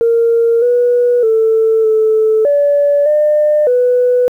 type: tone with pitch steps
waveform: sine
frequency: 463.2 / 486.2 / 444.7 / 437.3 / 575 / 601 / 494.9 Hz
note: A#4 / B4 / A4 / A4 / D5 / D5 / B4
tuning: -11 / -27 / +18 / -11 / -37 / +40 / +4 cents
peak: -7 dBFS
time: 0.01-4.28 s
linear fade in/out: 0 ms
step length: 610 ms
effects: tanh soft clip ceiling -3 dBFS + 8-bit